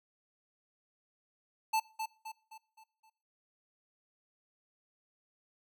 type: tone with echo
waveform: square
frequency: 880 Hz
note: A5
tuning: in tune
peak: -28 dBFS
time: 1.73-1.8 s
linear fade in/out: 10 ms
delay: 260 ms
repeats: 5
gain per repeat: -7 dB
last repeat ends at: 3.1 s
effects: noise-tail reverb RT60 0.5 s tail -22 dB re dry